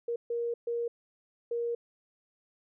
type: tone bursts at uneven times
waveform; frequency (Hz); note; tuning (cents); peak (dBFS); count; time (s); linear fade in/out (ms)
sine; 470.9; A#4; +18; -29; 4; 0.08-0.16 / 0.3-0.54 / 0.67-0.88 / 1.51-1.75; 5
effects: none